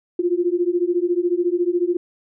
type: beating tone pair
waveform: sine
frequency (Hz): 344.5 / 358.5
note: F4 / F4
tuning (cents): -24 / +45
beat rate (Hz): 14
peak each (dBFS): -20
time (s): 0.19-1.97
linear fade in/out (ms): 5
effects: none